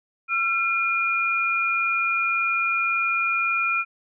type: tone pair together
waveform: sine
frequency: 1358.2 / 2420 Hz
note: F6 / D#7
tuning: -49 / -49 cents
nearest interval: minor seventh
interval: 1000 cents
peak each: -24 / -22 dBFS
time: 0.28-3.85 s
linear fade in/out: 50 ms
effects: none